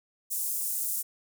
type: high-pass noise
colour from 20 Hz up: pink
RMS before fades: -31 dBFS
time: 0.3-1.03 s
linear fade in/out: 20 ms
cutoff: 8200 Hz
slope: 24 dB/octave
effects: none